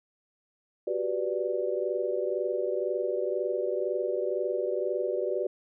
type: chord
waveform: sine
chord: G major seventh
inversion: third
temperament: equal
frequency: 370 / 392 / 493.9 / 587.3 Hz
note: F#4 / G4 / B4 / D5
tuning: 0 / 0 / 0 / 0 cents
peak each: -32 / -33 / -32 / -32 dBFS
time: 0.87-5.47 s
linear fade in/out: 5 ms
effects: none